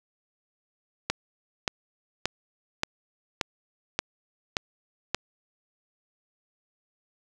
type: click train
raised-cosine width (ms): 0.2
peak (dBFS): -7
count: 8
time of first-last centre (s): 1.1-5.146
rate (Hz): 1.73
effects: none